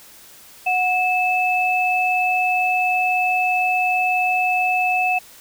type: tone pair together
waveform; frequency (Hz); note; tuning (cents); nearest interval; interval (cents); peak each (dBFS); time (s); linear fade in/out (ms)
sine; 735 / 2619; F#5 / E7; -12 / -12; octave + minor seventh; 2200; -19; 0.66-5.19; 10
effects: white hiss -45 dBFS RMS until 5.4 s